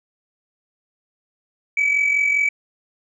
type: tone pair together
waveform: sine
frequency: 2282 / 2327 Hz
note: C#7 / D7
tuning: +50 / -17 cents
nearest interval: unison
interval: 33 cents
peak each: -15 / -21 dBFS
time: 1.77-2.49 s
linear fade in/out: 5 ms
effects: tanh soft clip ceiling -12 dBFS